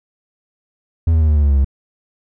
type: tone with pitch steps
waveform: triangle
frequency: 82.3 / 80 / 77.77 / 75.6 / 73.49 / 71.44 / 69.45 / 67.51 Hz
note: E2 / D#2 / D#2 / D#2 / D2 / D2 / C#2 / C#2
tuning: -2 / +49 / 0 / -49 / +2 / -47 / +4 / -45 cents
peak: -8 dBFS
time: 1.07-1.646 s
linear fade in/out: 5 ms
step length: 72 ms
effects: none